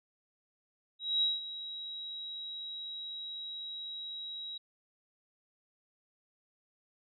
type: tone with ADSR envelope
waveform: sine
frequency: 3848 Hz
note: B7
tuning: 46 cents flat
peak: -25 dBFS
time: 0.99-4.58 s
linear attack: 230 ms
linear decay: 180 ms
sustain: -14 dB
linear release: 8 ms
effects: none